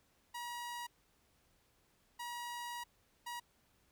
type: tone bursts at uneven times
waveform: sawtooth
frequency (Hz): 958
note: A#5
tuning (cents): +47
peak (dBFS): -38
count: 3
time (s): 0.34-0.87 / 2.19-2.84 / 3.26-3.4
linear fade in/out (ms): 10
effects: pink hiss -73 dBFS RMS until 3.91 s